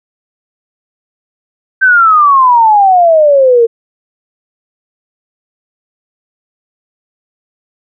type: exponential sweep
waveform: sine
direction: down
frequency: 1568 to 451.5 Hz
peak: -3 dBFS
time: 1.81-3.67 s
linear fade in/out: 20 ms
effects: none